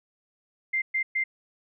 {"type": "tone bursts", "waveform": "sine", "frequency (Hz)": 2093, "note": "C7", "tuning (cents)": 0, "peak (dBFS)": -23, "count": 3, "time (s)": [0.73, 1.24], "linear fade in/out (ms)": 10, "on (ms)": 90, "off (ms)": 120, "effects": []}